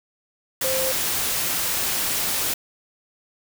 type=tone in noise; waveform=sine; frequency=523.3 Hz; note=C5; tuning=in tune; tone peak=-24 dBFS; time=0.64-0.92 s; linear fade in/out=5 ms; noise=white; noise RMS=-24 dBFS; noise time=0.61-2.54 s; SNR=-3 dB; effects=none